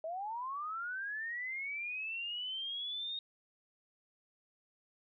sine linear sweep, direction up, 622.3 to 3729 Hz, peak -37 dBFS, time 0.04-3.19 s, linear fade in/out 2 ms, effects none

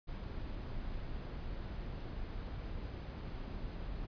brown noise, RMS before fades -42 dBFS, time 0.07-4.07 s, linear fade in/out 20 ms, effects resampled to 11025 Hz

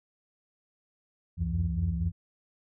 sine tone cluster, 68.9 / 86 / 90.2 / 168.6 Hz, C#2 / F2 / F#2 / E3, -10 / -26 / -44 / +39 cents, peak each -31 dBFS, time 1.37-2.12 s, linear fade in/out 50 ms, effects tanh soft clip ceiling -18 dBFS

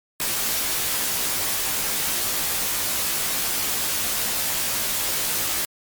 white noise with comb filter, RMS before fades -24 dBFS, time 0.2-5.65 s, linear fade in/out 0 ms, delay 16 ms, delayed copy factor -0.7, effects MP3 96 kbps

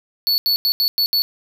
square tone bursts at uneven times, 4435 Hz, C#8, in tune, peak -15 dBFS, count 6, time 0.27-0.38 / 0.46-0.56 / 0.65-0.72 / 0.8-0.88 / 0.98-1.06 / 1.13-1.22 s, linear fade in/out 0 ms, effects none

